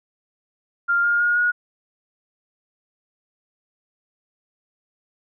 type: tone with pitch steps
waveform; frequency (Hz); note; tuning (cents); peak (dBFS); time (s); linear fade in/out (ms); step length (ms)
sine; 1396.9 / 1413.9 / 1431.2 / 1448.7; F6 / F6 / F6 / F#6; 0 / +21 / +42 / -37; -16; 0.88-1.52; 20; 160
effects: none